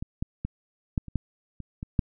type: clicks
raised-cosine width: 5 ms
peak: -20 / -16 / -17 / -12 / -28 / -13 / -25 / -21 / -9 dBFS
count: 9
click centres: 0.025 / 0.225 / 0.45 / 0.978 / 1.083 / 1.157 / 1.603 / 1.829 / 1.992 s
effects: none